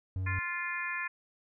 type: tone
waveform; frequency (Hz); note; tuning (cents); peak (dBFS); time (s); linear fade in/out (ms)
triangle; 93.6; F#2; +20; -29; 0.16-0.39; 0
type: harmonic tone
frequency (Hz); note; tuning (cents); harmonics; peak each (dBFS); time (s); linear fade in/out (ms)
349.2; F4; 0; 3 / 4 / 5 / 6 / 7; -40 / -43 / -36 / -40 / -39; 0.26-1.08; 10
effects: none